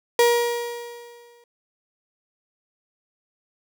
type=tone with exponential decay; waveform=35% pulse; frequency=475.1 Hz; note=A#4; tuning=33 cents sharp; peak=-11 dBFS; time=0.19-1.44 s; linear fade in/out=2 ms; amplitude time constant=270 ms; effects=none